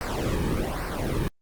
brown noise with flanger, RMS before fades -27 dBFS, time 0.01-1.28 s, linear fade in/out 0 ms, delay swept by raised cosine 0.29 to 1.49 ms, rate 1.2 Hz, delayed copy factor -0.7, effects Opus 48 kbps

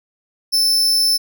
40% pulse tone with amplitude modulation, 5280 Hz, E8, 2 cents sharp, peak -10 dBFS, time 0.52-1.18 s, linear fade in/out 20 ms, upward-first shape sine, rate 206 Hz, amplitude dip 45%, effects none

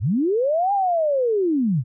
sine linear two-way sweep, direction up then down, 76.8 to 819 to 108.5 Hz, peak -17 dBFS, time 0-1.84 s, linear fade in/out 50 ms, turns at 0.73 s, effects none

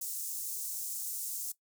pink high-pass noise, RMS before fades -38 dBFS, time 0.01-1.52 s, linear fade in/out 5 ms, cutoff 7000 Hz, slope 24 dB/octave, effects noise-tail reverb RT60 0.1 s tail -17 dB re dry

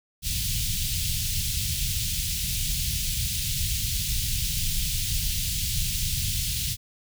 pink band-stop noise, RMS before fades -27 dBFS, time 0.22-6.77 s, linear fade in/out 50 ms, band 140 to 3000 Hz, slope 24 dB/octave, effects none

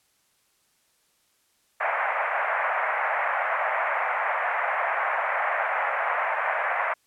pink band-pass noise, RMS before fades -26 dBFS, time 1.8-6.94 s, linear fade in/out 10 ms, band 600 to 2200 Hz, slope 48 dB/octave, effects white hiss -67 dBFS RMS until 7.06 s + low-pass 12000 Hz 12 dB/octave

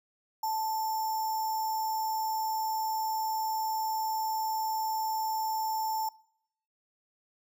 sine tone with sample-and-hold, 880 Hz, A5, in tune, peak -28 dBFS, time 0.43-6.09 s, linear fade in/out 5 ms, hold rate 6300 Hz, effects noise-tail reverb RT60 0.7 s tail -23 dB re dry

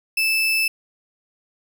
35% pulse tone, 2632 Hz, E7, 3 cents flat, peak -16 dBFS, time 0.17-0.68 s, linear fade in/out 5 ms, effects none

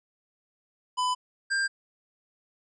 square tone pair in turn, 1001 / 1592.6 Hz, B5 / G6, +23 / +27 cents, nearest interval minor sixth, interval 804 cents, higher second, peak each -25 dBFS, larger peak neither, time 0.97-1.15 / 1.5-1.68 s, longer neither, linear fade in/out 20 ms, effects resampled to 22050 Hz

